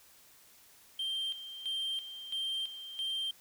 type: tone with tremolo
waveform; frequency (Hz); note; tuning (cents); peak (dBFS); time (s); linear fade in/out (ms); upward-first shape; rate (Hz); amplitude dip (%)
sine; 3159; G7; +13; -30; 0.99-3.31; 5; square; 1.5; 75
effects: tanh soft clip ceiling -31 dBFS + white hiss -60 dBFS RMS until 3.4 s